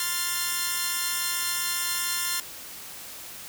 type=chord; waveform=5% pulse; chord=F major; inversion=second; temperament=equal; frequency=1046.5 / 1396.9 / 1760 Hz; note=C6 / F6 / A6; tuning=0 / 0 / 0 cents; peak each=-19 dBFS; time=0-2.4 s; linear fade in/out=2 ms; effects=white hiss -41 dBFS RMS until 3.48 s